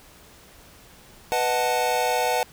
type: chord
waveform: square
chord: B dominant seventh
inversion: none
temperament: equal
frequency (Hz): 493.9 / 622.3 / 740 / 880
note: B4 / D#5 / F#5 / A5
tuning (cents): 0 / 0 / 0 / 0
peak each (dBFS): -27 / -30 / -26 / -27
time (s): 1.32-2.43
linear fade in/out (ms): 0
effects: pink hiss -50 dBFS RMS until 2.52 s